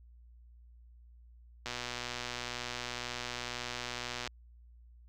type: click train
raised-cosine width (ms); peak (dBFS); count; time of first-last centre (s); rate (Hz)
0.2; -20; 320; 1.66-4.275; 122
effects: added 59 Hz sine -54 dBFS peak until 5.08 s